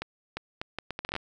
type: accelerating click train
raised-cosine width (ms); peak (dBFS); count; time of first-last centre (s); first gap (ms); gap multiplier
0.3; -17; 12; 0.02-1.164; 350; 0.7
effects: none